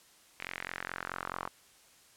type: tone with band-pass filter sweep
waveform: sawtooth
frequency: 44.69 Hz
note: F1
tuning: 41 cents sharp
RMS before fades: -41 dBFS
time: 0.39-1.49 s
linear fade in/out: 20 ms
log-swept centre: 2300 to 1100 Hz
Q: 2.9
effects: white hiss -61 dBFS RMS until 2.16 s + low-pass 11000 Hz 12 dB/octave